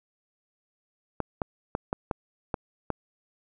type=clicks; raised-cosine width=1 ms; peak=-13 dBFS; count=7; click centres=1.203 / 1.418 / 1.751 / 1.929 / 2.112 / 2.542 / 2.903 s; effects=none